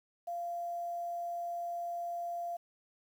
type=tone with quantisation; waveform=sine; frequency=692 Hz; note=F5; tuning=16 cents flat; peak=-35 dBFS; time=0.27-2.57 s; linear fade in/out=10 ms; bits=10; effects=none